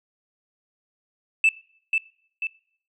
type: tone with echo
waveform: sine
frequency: 2637 Hz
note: E7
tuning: in tune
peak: -12 dBFS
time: 1.44-1.49 s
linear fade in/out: 2 ms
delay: 490 ms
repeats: 2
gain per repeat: -6 dB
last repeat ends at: 2.47 s
effects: noise-tail reverb RT60 0.6 s tail -23 dB re dry + tanh soft clip ceiling -12 dBFS